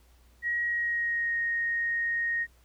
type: tone with pitch glide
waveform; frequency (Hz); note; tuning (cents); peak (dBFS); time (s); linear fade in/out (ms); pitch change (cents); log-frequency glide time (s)
sine; 1900 to 1864.1; A#6 to A#6; +33 to -1; -26; 0.42-2.47; 50; -34; 0.63-1.36
effects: added 60 Hz sine -57 dBFS peak until 2.64 s + pink hiss -65 dBFS RMS until 2.64 s